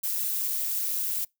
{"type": "noise with amplitude modulation", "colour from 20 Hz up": "violet", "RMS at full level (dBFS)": -25, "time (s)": [0.03, 1.25], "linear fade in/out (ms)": 10, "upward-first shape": "sine", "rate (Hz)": 203, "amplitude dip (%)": 85, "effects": ["noise-tail reverb RT60 0.2 s tail -26 dB re dry"]}